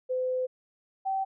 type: tone pair in turn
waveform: sine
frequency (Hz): 510 / 771.7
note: C5 / G5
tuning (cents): -44 / -27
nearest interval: perfect fifth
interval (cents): 717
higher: second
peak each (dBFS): -26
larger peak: neither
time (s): 0.09-0.47 / 1.05-1.25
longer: first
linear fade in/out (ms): 20
effects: none